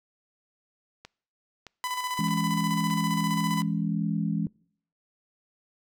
click train, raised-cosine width 0.2 ms, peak -25 dBFS, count 4, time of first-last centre 1.05-2.902 s, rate 1.62 Hz
sawtooth tone with tremolo, 1000 Hz, B5, 21 cents sharp, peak -24 dBFS, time 1.84-3.62 s, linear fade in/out 0 ms, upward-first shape square, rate 15 Hz, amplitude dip 45%
sine chord, C# minor, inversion first, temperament just, 166.31 / 207.9 / 277.2 Hz, E3 / G#3 / C#4, +16 / +2 / 0 cents, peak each -28 / -28 / -34 dBFS, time 2.19-4.47 s, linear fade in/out 2 ms
effects noise-tail reverb RT60 0.6 s tail -25 dB re dry

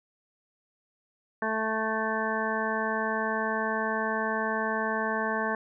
harmonic tone, 220 Hz, A3, in tune, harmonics 1 / 2 / 3 / 4 / 5 / 7 / 8, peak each -34 / -34 / -34 / -34 / -34 / -34 / -34 dBFS, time 1.42-5.55 s, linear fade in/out 2 ms, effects none

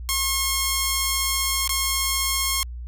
5% pulse tone with dropouts, 1079 Hz, C#6, 47 cents flat, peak -9 dBFS, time 0.09-2.63 s, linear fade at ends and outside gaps 0 ms, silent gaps 1.676-1.693 s, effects added 60 Hz sine -31 dBFS peak until 2.87 s

